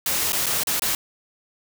white noise with dropouts, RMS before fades -23 dBFS, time 0.06-0.95 s, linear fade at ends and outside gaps 2 ms, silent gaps 0.322-0.33 / 0.46-0.465 / 0.635-0.671 / 0.796-0.82 s, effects none

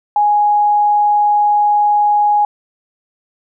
sine tone, 830.6 Hz, G#5, in tune, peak -9 dBFS, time 0.16-2.45 s, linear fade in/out 2 ms, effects none

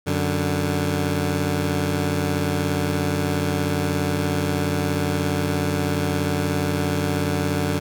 15% pulse tone pair together, 92.26 / 146.83 Hz, F#2 / D3, -4 / 0 cents, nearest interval minor sixth, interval 804 cents, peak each -17 dBFS, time 0.06-7.8 s, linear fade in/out 20 ms, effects none

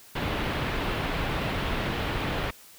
pink low-pass noise, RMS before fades -29 dBFS, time 0.15-2.51 s, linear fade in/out 10 ms, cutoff 3500 Hz, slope 24 dB/octave, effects white hiss -51 dBFS RMS until 2.78 s

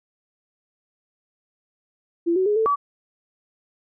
sine tone with pitch steps, 339.6 / 374.8 / 417.1 / 443.1 / 1145 Hz, F4 / F#4 / G#4 / A4 / D6, -48 / +22 / +7 / +12 / -44 cents, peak -17 dBFS, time 2.26-2.76 s, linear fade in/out 20 ms, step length 100 ms, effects none

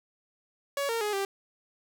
sawtooth tone with pitch steps, 562 / 459.5 / 418.5 / 393.4 Hz, C#5 / A#4 / G#4 / G4, +24 / -25 / +13 / +6 cents, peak -24 dBFS, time 0.77-1.25 s, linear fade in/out 2 ms, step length 120 ms, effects none

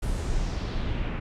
brown noise with low-pass filter sweep, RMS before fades -28 dBFS, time 0.02-1.2 s, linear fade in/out 10 ms, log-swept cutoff 11000 to 2200 Hz, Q 2, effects none

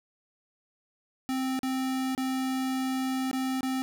square tone with dropouts, 261.6 Hz, C4, in tune, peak -28 dBFS, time 1.29-3.82 s, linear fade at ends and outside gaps 0 ms, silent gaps 1.591-1.632 / 2.15-2.178 / 3.313-3.33 / 3.608-3.631 s, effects none

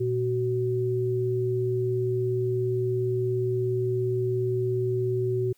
sine tone pair together, 119.19 / 374.7 Hz, A#2 / F#4, +39 / +22 cents, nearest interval octave + minor sixth, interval 1983 cents, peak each -27 / -25 dBFS, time 0-5.53 s, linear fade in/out 10 ms, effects white hiss -65 dBFS RMS until 5.57 s

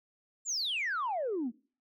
sine exponential sweep, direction down, 7540 to 215.6 Hz, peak -29 dBFS, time 0.45-1.52 s, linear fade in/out 50 ms, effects noise-tail reverb RT60 0.4 s tail -22 dB re dry + tanh soft clip ceiling -27 dBFS

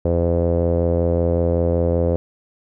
sawtooth tone with low-pass filter, 85.3 Hz, F2, 40 cents flat, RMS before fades -18 dBFS, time 0.05-2.16 s, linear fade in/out 0 ms, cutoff 520 Hz, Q 5.2, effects none

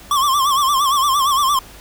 square tone with vibrato, 1110 Hz, C#6, 2 cents sharp, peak -14 dBFS, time 0.11-1.59 s, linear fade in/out 2 ms, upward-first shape sine, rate 8.7 Hz, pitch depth 110 cents each way, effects added 50 Hz sine -44 dBFS peak until 1.8 s + pink hiss -41 dBFS RMS until 1.8 s

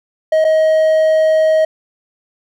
triangle tone with dropouts, 631 Hz, D#5, 24 cents sharp, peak -7 dBFS, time 0.32-1.65 s, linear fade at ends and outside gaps 5 ms, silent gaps 0.444-0.448 s, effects none

